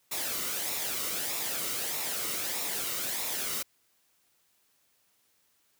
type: noise with flanger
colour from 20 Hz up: white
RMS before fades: -33 dBFS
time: 0.11-3.63 s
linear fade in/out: 10 ms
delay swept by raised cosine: 0.64 to 1.21 ms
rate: 1.6 Hz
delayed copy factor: -0.5
effects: white hiss -70 dBFS RMS until 5.79 s + high-pass 60 Hz 12 dB/octave